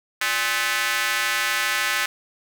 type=tone with high-pass filter; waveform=square; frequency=116.54 Hz; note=A#2; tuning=in tune; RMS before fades=-23 dBFS; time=0.21-2.06 s; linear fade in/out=5 ms; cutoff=1700 Hz; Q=1.8; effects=none